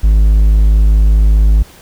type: tone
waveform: triangle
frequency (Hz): 52.4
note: G#1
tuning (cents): +16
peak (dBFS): -3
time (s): 0.03-1.63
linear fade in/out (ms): 10
effects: pink hiss -40 dBFS RMS until 1.81 s